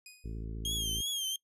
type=tone with exponential decay; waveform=15% pulse; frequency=2489 Hz; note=D#7; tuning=in tune; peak=-39 dBFS; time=0.06-0.45 s; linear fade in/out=2 ms; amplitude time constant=84 ms
type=harmonic tone; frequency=55 Hz; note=A1; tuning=in tune; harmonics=1 / 2 / 3 / 4 / 5 / 6 / 7 / 8; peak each=-38 / -44 / -48 / -50 / -52 / -54 / -55 / -56 dBFS; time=0.24-1.02 s; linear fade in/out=10 ms
type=tone with vibrato; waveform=sawtooth; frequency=3221 Hz; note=G7; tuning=46 cents sharp; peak=-29 dBFS; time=0.65-1.36 s; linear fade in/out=2 ms; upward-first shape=triangle; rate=2.8 Hz; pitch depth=88 cents each way
effects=noise-tail reverb RT60 0.1 s tail -23 dB re dry + resampled to 32000 Hz